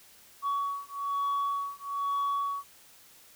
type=beating tone pair; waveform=sine; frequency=1125 / 1126.1 Hz; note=C#6 / C#6; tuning=+25 / +27 cents; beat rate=1.1 Hz; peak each=-30 dBFS; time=0.42-2.64 s; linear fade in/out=50 ms; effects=tanh soft clip ceiling -25 dBFS + white hiss -56 dBFS RMS until 3.35 s